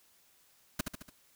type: noise with echo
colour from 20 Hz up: pink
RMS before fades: -31 dBFS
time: 0.79-0.81 s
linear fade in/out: 5 ms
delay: 72 ms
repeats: 4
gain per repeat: -5 dB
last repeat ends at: 1.098 s
effects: white hiss -66 dBFS RMS until 1.35 s